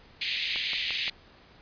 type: band-pass noise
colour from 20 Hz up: pink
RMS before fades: -31 dBFS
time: 0.21-1.1 s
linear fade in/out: 5 ms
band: 2100 to 4500 Hz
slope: 48 dB/octave
type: click train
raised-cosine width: 0.3 ms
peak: -21 dBFS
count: 4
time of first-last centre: 0.56-1.08 s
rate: 5.77 Hz
effects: pink hiss -55 dBFS RMS until 1.61 s + resampled to 11025 Hz